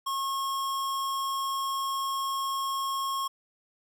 square tone, 1086 Hz, C#6, 36 cents flat, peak -29 dBFS, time 0.06-3.28 s, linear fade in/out 10 ms, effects 11-bit

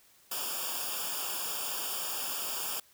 white noise with comb filter, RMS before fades -35 dBFS, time 0.31-2.8 s, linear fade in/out 5 ms, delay 0.49 ms, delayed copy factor -0.95, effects white hiss -62 dBFS RMS until 2.93 s

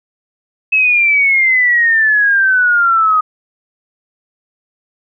sine exponential sweep, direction down, 2598 to 1244.5 Hz, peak -8 dBFS, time 0.72-3.21 s, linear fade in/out 10 ms, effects none

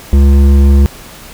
sine tone with hard clipping, 69.5 Hz, C#2, 5 cents sharp, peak -5 dBFS, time 0.13-0.86 s, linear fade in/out 0 ms, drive 10 dB, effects pink hiss -33 dBFS RMS until 1.33 s

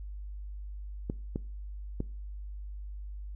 clicks, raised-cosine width 3 ms, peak -19 dBFS, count 3, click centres 1.099 / 1.359 / 2.004 s, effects noise-tail reverb RT60 0.4 s tail -22 dB re dry + added 50 Hz sine -38 dBFS peak until 3.35 s

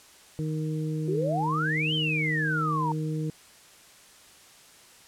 harmonic tone, 155.56 Hz, D#3, in tune, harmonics 1 / 2 / 3, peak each -28 / -34 / -38 dBFS, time 0.39-3.3 s, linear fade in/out 0 ms
sine exponential two-way sweep, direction up then down, 349.2 to 3185 to 900 Hz, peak -26 dBFS, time 1.08-2.92 s, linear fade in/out 2 ms, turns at 1.94 s
effects white hiss -53 dBFS RMS until 5.07 s + low-pass 10000 Hz 12 dB/octave

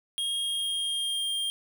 square tone with pitch glide, 3254 to 3204 Hz, G#7 to G7, -36 to +37 cents, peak -28 dBFS, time 0.18-1.5 s, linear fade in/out 0 ms, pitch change -27 cents, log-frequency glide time 0.41-1.29 s, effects 11-bit

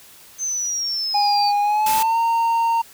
sine linear sweep, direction down, 6272 to 4500 Hz, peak -21 dBFS, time 0.38-1.53 s, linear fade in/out 50 ms
triangle tone with pitch glide, 820 to 920.4 Hz, G#5 to A#5, -22 to -22 cents, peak -14 dBFS, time 1.14-2.82 s, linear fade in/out 10 ms, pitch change +200 cents, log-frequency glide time 1.62-2.18 s
white noise, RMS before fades -25 dBFS, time 1.86-2.03 s, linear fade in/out 5 ms
effects white hiss -46 dBFS RMS until 2.93 s

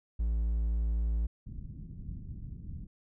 triangle tone, 56 Hz, A1, 31 cents sharp, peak -25 dBFS, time 0.19-1.27 s, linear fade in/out 10 ms
pink low-pass noise, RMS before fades -42 dBFS, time 1.46-2.87 s, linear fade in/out 10 ms, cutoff 200 Hz, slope 24 dB/octave
effects none

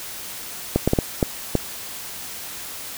clicks, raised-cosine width 2 ms, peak -3 dBFS, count 6, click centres 0.76 / 0.876 / 0.934 / 0.988 / 1.228 / 1.553 s, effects white hiss -34 dBFS RMS until 2.97 s

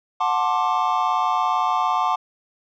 triangle chord, D dominant seventh, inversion first, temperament just, 734.2 / 881 / 1057.2 / 1174.7 Hz, F#5 / A5 / C6 / D6, -14 / +2 / +18 / 0 cents, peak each -22 dBFS, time 0.2-2.16 s, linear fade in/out 10 ms, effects resampled to 16000 Hz

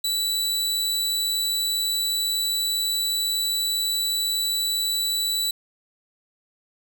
sawtooth tone, 3951 Hz, B7, in tune, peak -19 dBFS, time 0.04-5.51 s, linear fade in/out 5 ms, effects none

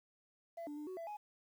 sine tone with pitch steps, 673 / 293.7 / 299.1 / 372.4 / 668 / 836 Hz, E5 / D4 / D4 / F#4 / E5 / G#5, +36 / 0 / +32 / +11 / +23 / +11 cents, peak -40 dBFS, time 0.57-1.17 s, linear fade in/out 10 ms, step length 100 ms, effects tanh soft clip ceiling -41 dBFS + 11-bit

